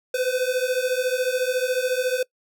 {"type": "beating tone pair", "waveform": "square", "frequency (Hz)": [500, 514], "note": ["B4", "C5"], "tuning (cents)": [21, -31], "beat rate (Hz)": 14, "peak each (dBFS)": -25, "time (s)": [0.14, 2.23], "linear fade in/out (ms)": 5, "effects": ["noise-tail reverb RT60 0.1 s tail -23 dB re dry"]}